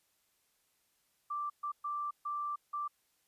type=tone bursts at uneven times; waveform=sine; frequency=1174.7 Hz; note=D6; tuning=in tune; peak=-34 dBFS; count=5; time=1.3-1.5 / 1.63-1.72 / 1.84-2.11 / 2.25-2.56 / 2.73-2.88 s; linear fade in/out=10 ms; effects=white hiss -75 dBFS RMS until 3.27 s + resampled to 32000 Hz